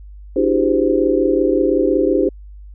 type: tone cluster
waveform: sine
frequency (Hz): 293.4 / 330.2 / 380.4 / 406 / 517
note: D4 / E4 / F#4 / G#4 / C5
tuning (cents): -2 / +3 / +48 / -39 / -21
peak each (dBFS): -19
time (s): 0.36-2.29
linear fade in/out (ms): 5
effects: added 50 Hz sine -34 dBFS peak until 2.74 s